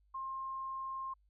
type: tone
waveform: sine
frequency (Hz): 1063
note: C6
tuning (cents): +27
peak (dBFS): -38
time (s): 0.14-1.14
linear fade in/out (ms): 10
effects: added 50 Hz sine -67 dBFS peak until 1.29 s